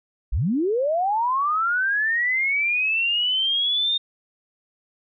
sine linear sweep, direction up, 35.39 to 3676 Hz, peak -19 dBFS, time 0.32-3.98 s, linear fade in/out 10 ms, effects none

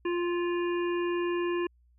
harmonic tone with a mistuned harmonic, 349.2 Hz, F4, in tune, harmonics 1 / 3 / 5 / 7 / 8, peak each -27 / -37 / -41 / -44 / -45 dBFS, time 0.05-1.67 s, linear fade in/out 5 ms, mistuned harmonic 5, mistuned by -15 cents, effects added 60 Hz sine -60 dBFS peak until 1.98 s

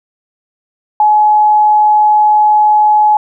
sine tone, 847 Hz, G#5, 34 cents sharp, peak -5 dBFS, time 1-3.17 s, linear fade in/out 2 ms, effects none

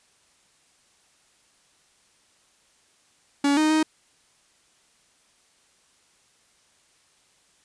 45% pulse tone with pitch steps, 283.4 / 309.4 / 312.7 Hz, C#4 / D#4 / D#4, +38 / -10 / +9 cents, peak -18 dBFS, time 3.44-3.83 s, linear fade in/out 5 ms, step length 130 ms, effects white hiss -62 dBFS RMS until 7.64 s + resampled to 22050 Hz

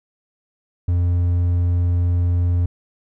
triangle tone, 87.7 Hz, F2, 8 cents sharp, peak -13 dBFS, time 0.88-2.66 s, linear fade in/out 5 ms, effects none

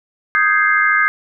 sine chord, Ab major seventh, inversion second, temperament equal, 1244.5 / 1568 / 1661.2 / 2093 Hz, Eb6 / G6 / Ab6 / C7, 0 / 0 / 0 / 0 cents, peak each -17 dBFS, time 0.35-1.08 s, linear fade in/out 0 ms, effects none

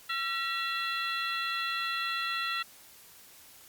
harmonic tone with a mistuned harmonic, 676 Hz, E5, 43 cents sharp, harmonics 2 / 3 / 4 / 5 / 6, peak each -34 / -36 / -37 / -38 / -39 dBFS, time 0.09-2.63 s, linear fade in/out 10 ms, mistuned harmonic 3, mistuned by -88 cents, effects white hiss -54 dBFS RMS until 3.68 s + Opus 48 kbps

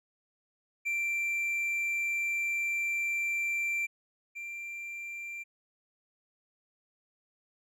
triangle tone pair in turn, 2354 / 2365 Hz, D7 / D7, +3 / +12 cents, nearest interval unison, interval 9 cents, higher second, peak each -27 / -36 dBFS, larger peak first, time 0.85-3.87 / 4.35-5.44 s, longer first, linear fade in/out 20 ms, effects none

